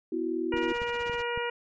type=chord; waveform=sine; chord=B suspended fourth; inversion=none; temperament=equal with one note detuned; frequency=249.4 / 329.6 / 370 Hz; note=B3 / E4 / F#4; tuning=+17 / 0 / 0 cents; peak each=-36 / -30 / -32 dBFS; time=0.12-0.73 s; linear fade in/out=5 ms
type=harmonic tone; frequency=477.1 Hz; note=A#4; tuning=40 cents sharp; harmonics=1 / 2 / 3 / 4 / 5 / 6; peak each=-32 / -35 / -37 / -38 / -39 / -40 dBFS; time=0.52-1.5 s; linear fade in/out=5 ms
type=click train; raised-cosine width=5 ms; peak=-28 dBFS; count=4; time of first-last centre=0.54-1.376 s; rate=3.59 Hz
type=noise with tremolo; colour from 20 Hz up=pink; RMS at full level=-43 dBFS; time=0.56-1.23 s; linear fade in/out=10 ms; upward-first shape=sine; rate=16 Hz; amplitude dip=85%
effects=resampled to 16000 Hz